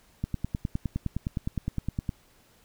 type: click train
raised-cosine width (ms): 5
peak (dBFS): -16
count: 19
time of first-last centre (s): 0.24-2.092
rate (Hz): 9.72
effects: pink hiss -61 dBFS RMS until 2.64 s